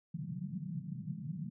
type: band-pass noise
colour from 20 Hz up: pink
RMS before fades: -41 dBFS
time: 0.14-1.5 s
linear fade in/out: 5 ms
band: 140 to 190 Hz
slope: 48 dB/octave
effects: none